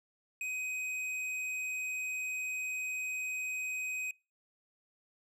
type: tone with hard clipping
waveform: sine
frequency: 2514 Hz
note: D#7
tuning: 17 cents sharp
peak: -36 dBFS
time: 0.41-4.11 s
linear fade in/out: 2 ms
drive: 13 dB
effects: noise-tail reverb RT60 0.3 s tail -26 dB re dry + low-pass 12000 Hz 12 dB/octave